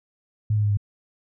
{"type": "tone with pitch steps", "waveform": "sine", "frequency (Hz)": [106.8, 105.15, 103.52, 101.92], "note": ["G#2", "G#2", "G#2", "G#2"], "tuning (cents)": [49, 22, -5, -32], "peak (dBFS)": -18, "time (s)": [0.5, 0.772], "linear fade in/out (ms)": 5, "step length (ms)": 68, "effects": []}